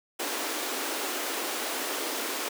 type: high-pass noise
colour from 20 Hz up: pink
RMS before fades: -32 dBFS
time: 0.19-2.49 s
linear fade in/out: 10 ms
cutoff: 270 Hz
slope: 48 dB/octave
effects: none